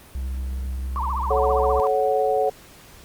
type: tone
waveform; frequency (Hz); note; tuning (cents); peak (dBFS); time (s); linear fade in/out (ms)
triangle; 65; C2; -11; -23; 0.15-1.8; 0
type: tone with vibrato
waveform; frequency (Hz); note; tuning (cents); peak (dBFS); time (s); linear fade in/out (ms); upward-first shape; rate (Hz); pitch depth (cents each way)
sine; 1021; C6; -43; -24; 0.96-1.87; 0; triangle; 15; 280
type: chord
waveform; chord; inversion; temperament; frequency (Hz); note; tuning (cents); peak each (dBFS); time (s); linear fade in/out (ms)
sine; F# minor; first; equal with one note detuned; 434.7 / 554.4 / 740; A4 / C#5 / F#5; -21 / 0 / 0; -22; 1.3-2.5; 10
effects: pink hiss -47 dBFS RMS until 3.04 s + Opus 32 kbps